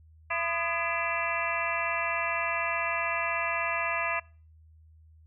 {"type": "harmonic tone with a mistuned harmonic", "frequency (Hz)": 336.5, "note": "E4", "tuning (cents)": 36, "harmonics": [2, 3, 4, 5, 6, 7, 8], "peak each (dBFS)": [-35, -35, -35, -35, -35, -35, -35], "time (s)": [0.3, 4.2], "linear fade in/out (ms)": 10, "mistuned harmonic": 4, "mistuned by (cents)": -150, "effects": ["noise-tail reverb RT60 0.4 s tail -25 dB re dry", "added 79 Hz sine -53 dBFS peak until 5.26 s"]}